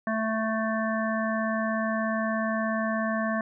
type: harmonic tone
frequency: 220.8 Hz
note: A3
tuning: 6 cents sharp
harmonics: 1 / 3 / 5 / 7 / 8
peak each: -28 / -30 / -33 / -37 / -34 dBFS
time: 0.07-3.41 s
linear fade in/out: 2 ms
effects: none